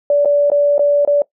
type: tone with dropouts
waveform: sine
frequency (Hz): 578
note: D5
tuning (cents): -28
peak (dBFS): -9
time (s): 0.1-1.22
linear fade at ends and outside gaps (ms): 2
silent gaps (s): 0.249-0.256 / 0.501-0.517 / 0.781-0.793 / 1.05-1.075
effects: noise-tail reverb RT60 0.1 s tail -20 dB re dry